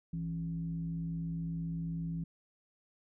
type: tone with frequency modulation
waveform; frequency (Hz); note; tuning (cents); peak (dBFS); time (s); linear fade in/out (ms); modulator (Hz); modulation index
sine; 165.4; E3; +6; -34; 0.13-2.24; 5; 108; 0.43
effects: none